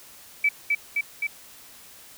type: tone with echo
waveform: sine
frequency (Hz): 2303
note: D7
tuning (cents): -34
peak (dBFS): -17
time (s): 0.44-0.49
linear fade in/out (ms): 5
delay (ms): 260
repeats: 3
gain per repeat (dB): -2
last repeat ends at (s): 1.27
effects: white hiss -48 dBFS RMS until 2.17 s